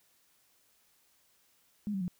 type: tone with pitch steps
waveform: sine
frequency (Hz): 207.7 / 192.67 / 178.74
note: G#3 / G3 / F3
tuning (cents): 0 / -30 / +40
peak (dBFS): -31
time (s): 1.87-2.08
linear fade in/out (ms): 0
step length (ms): 70
effects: white hiss -69 dBFS RMS until 2.19 s